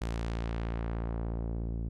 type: tone with low-pass filter sweep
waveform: sawtooth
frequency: 56.9 Hz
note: A#1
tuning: 41 cents flat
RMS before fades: -34 dBFS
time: 0.01-1.89 s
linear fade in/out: 10 ms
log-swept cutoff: 9700 to 270 Hz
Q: 0.72
effects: none